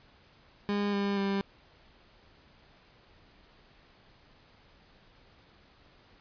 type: tone with pitch steps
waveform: 30% pulse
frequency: 203.7 / 200.5 / 197.44 Hz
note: G#3 / G3 / G3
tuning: -33 / +39 / +13 cents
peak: -25 dBFS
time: 0.69-1.41 s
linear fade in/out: 0 ms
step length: 240 ms
effects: pink hiss -60 dBFS RMS until 6.2 s + resampled to 11025 Hz